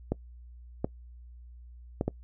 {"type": "clicks", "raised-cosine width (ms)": 2, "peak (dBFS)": -14, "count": 4, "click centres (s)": [0.12, 0.845, 2.011, 2.08], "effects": ["noise-tail reverb RT60 0.1 s tail -23 dB re dry", "added 60 Hz sine -46 dBFS peak until 2.23 s"]}